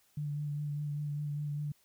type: tone with vibrato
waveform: sine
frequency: 147 Hz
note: D3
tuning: 2 cents sharp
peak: -33 dBFS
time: 0.17-1.72 s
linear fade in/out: 5 ms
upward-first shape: sine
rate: 5 Hz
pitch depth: 21 cents each way
effects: white hiss -69 dBFS RMS until 1.84 s